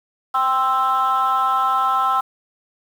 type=chord; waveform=sine; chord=C major; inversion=second; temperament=equal; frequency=784 / 1046.5 / 1318.5 Hz; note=G5 / C6 / E6; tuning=0 / 0 / 0 cents; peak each=-20 / -19 / -17 dBFS; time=0.34-2.21 s; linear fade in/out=10 ms; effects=tanh soft clip ceiling -11 dBFS + 7-bit